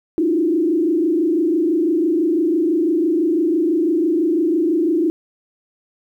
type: tone with frequency modulation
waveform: sine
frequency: 329.6 Hz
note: E4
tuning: in tune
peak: -14 dBFS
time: 0.18-5.1 s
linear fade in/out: 0 ms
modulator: 26 Hz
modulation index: 1.2
effects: 9-bit